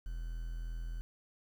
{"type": "tone with quantisation", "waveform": "triangle", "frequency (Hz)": 41.44, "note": "E1", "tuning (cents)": 10, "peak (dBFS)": -35, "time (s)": [0.06, 1.01], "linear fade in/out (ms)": 0, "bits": 10, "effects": []}